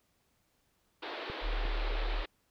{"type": "band-pass noise", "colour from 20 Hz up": "pink", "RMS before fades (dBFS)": -41, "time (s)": [1.02, 2.26], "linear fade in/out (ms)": 10, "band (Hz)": [300, 4200], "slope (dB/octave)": 48}
{"type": "clicks", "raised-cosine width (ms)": 5, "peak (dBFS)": [-32, -36], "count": 2, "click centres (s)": [1.3, 1.654]}
{"type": "tone", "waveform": "sine", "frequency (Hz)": 38, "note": "D#1", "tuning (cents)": -40, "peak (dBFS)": -30, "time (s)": [1.41, 2.25], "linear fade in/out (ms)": 50}
{"effects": ["pink hiss -74 dBFS RMS until 2.5 s"]}